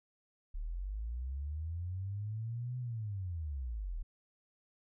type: linear two-way sweep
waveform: sine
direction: up then down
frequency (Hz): 34.93 to 126.5 to 34.93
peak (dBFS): -36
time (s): 0.54-4.03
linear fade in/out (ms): 10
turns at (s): 2.78
effects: none